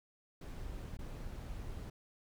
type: noise with dropouts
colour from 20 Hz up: brown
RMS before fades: -44 dBFS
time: 0.41-1.9 s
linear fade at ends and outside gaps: 5 ms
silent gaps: 0.971-0.989 s
effects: none